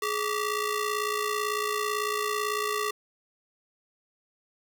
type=ring-modulated tone; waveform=sawtooth; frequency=784 Hz; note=G5; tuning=in tune; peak=-20 dBFS; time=0.02-2.91 s; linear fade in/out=5 ms; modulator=363 Hz; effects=10-bit